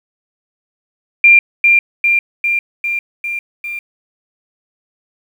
sine tone with echo, 2385 Hz, D7, 26 cents sharp, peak -3 dBFS, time 1.24-1.39 s, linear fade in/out 2 ms, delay 400 ms, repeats 6, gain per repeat -3 dB, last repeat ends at 3.79 s, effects 7-bit

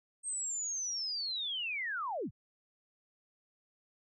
sine linear sweep, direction down, 8490 to 63 Hz, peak -34 dBFS, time 0.23-2.31 s, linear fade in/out 50 ms, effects none

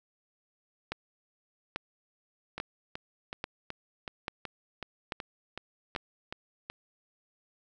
two click trains, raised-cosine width 0.3 ms, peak -17 / -21 dBFS, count 7 / 12, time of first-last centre 0.92-5.962 / 2.58-6.7 s, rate 1.19 / 2.67 Hz, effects none

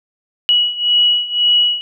sine beating tone pair, 2922 / 2923.9 Hz, F#7 / F#7, -22 / -21 cents, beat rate 1.9 Hz, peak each -16 / -13 dBFS, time 0.49-1.81 s, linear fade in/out 0 ms, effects none

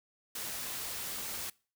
white noise, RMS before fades -39 dBFS, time 0.35-1.5 s, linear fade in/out 5 ms, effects noise-tail reverb RT60 0.4 s tail -24 dB re dry

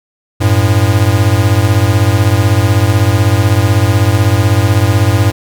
square beating tone pair, 95.2 / 111.2 Hz, F#2 / A2, +50 / +19 cents, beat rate 16 Hz, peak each -11 dBFS, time 0.4-5.32 s, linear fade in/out 20 ms, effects none

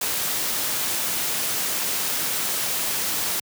white noise, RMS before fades -25 dBFS, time 0.01-3.4 s, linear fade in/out 5 ms, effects high-pass 100 Hz 12 dB/octave

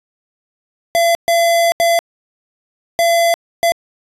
square tone bursts at uneven times, 678 Hz, E5, 49 cents sharp, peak -11 dBFS, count 5, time 0.95-1.15 / 1.28-1.72 / 1.8-1.99 / 2.99-3.34 / 3.63-3.72 s, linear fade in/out 0 ms, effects resampled to 32000 Hz

